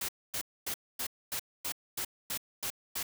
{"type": "noise bursts", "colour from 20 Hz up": "white", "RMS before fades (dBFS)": -35, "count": 10, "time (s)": [0.01, 3.03], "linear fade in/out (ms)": 5, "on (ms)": 77, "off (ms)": 250, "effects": []}